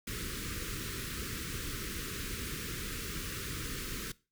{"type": "band-stop noise", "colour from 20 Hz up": "pink", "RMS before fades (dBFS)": -39, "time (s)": [0.07, 4.12], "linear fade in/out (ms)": 5, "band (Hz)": [470, 1200], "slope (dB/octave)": 48, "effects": ["noise-tail reverb RT60 0.3 s tail -20 dB re dry"]}